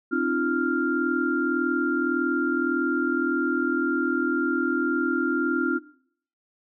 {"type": "tone cluster", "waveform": "sine", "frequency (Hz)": [260.9, 300.7, 342.5, 1394], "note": ["C4", "D4", "F4", "F6"], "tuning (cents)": [-5, 41, -34, -4], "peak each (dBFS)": -27, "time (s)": [0.11, 5.79], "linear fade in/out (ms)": 20, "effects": ["noise-tail reverb RT60 0.6 s tail -19 dB re dry"]}